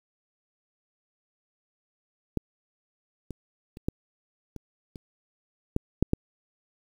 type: clicks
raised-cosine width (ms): 3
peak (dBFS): -13 / -23 / -29 / -13 / -26 / -28 / -11 / -7 / -9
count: 9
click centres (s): 2.373 / 3.307 / 3.771 / 3.885 / 4.563 / 4.958 / 5.764 / 6.026 / 6.134
effects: 8-bit